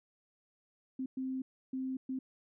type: tone bursts at uneven times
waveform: sine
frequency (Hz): 261.4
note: C4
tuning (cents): -1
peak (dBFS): -34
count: 4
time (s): 0.99-1.06 / 1.17-1.42 / 1.73-1.97 / 2.09-2.19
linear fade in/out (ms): 5
effects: none

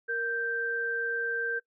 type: tone pair together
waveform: sine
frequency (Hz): 466.2 / 1568.1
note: A#4 / G6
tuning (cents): 0 / 0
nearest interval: octave + major sixth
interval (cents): 2100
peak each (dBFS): -34 / -29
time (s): 0.08-1.6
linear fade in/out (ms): 20
effects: noise-tail reverb RT60 0.1 s tail -22 dB re dry

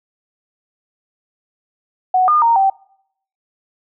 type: tone with pitch steps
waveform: sine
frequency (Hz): 741 / 1215 / 927 / 776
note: F#5 / D#6 / A#5 / G5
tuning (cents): +2 / -42 / -10 / -18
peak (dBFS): -10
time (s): 2.14-2.7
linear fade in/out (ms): 5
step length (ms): 140
effects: noise-tail reverb RT60 0.7 s tail -23 dB re dry

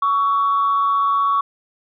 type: tone pair together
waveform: sine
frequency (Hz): 1121 / 1318.5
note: C#6 / E6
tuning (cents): +19 / 0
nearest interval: minor third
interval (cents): 281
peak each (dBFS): -14 / -24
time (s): 0.02-1.41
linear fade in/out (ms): 5
effects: tanh soft clip ceiling -10 dBFS

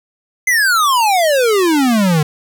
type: exponential sweep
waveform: square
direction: down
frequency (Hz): 2093 to 146.83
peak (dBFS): -11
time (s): 0.47-2.23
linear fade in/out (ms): 5
effects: none

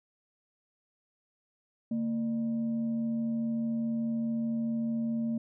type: tone with frequency modulation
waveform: sine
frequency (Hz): 228.4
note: A#3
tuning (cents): -35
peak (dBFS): -28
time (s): 1.91-5.38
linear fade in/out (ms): 5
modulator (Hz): 372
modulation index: 0.27
effects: none

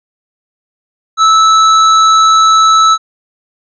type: tone with hard clipping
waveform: triangle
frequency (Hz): 1309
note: E6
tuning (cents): -13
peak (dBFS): -6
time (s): 1.17-2.98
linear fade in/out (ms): 50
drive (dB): 17
effects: resampled to 16000 Hz

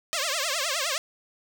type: tone with vibrato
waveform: 5% pulse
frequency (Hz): 600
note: D5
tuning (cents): +37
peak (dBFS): -14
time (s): 0.13-0.98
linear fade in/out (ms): 0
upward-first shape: triangle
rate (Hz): 9.7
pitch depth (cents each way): 280
effects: none

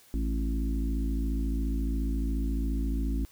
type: harmonic tone with a mistuned harmonic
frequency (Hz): 54.3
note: A1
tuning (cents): -22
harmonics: 1 / 3 / 4 / 5 / 6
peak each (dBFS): -27 / -41 / -38 / -35 / -42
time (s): 0.14-3.25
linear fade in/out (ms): 0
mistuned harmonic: 6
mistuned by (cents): +45
effects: white hiss -58 dBFS RMS until 3.31 s

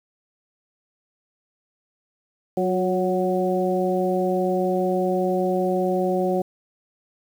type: harmonic tone with a mistuned harmonic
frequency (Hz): 185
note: F#3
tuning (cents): 0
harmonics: 1 / 2 / 3 / 4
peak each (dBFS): -25 / -23 / -25 / -27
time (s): 2.57-6.42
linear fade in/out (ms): 5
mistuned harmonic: 2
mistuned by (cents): -30
effects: 8-bit

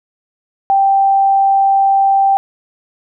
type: tone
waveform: sine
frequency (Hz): 784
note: G5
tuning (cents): 0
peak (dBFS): -8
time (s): 0.7-2.37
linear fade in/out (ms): 0
effects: none

